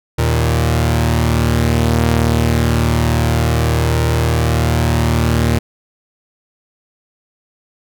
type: tone pair together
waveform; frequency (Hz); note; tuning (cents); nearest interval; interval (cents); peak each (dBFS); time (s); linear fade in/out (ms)
sawtooth; 77.78 / 116.54; D#2 / A#2; 0 / 0; perfect fifth; 700; -11; 0.18-5.59; 10
effects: none